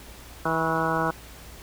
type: harmonic tone with a mistuned harmonic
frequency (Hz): 162.5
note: E3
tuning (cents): -24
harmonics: 1 / 2 / 3 / 4 / 5 / 6 / 7 / 8 / 9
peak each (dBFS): -31 / -31 / -31 / -31 / -31 / -31 / -31 / -31 / -31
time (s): 0.45-1.11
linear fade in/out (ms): 5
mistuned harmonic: 7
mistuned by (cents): -52
effects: added 58 Hz sine -46 dBFS peak until 1.62 s + pink hiss -46 dBFS RMS until 1.62 s